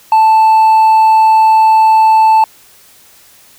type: tone with hard clipping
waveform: sine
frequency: 880 Hz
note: A5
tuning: in tune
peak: -5 dBFS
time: 0.12-2.44 s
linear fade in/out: 2 ms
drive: 2 dB
effects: white hiss -43 dBFS RMS until 3.58 s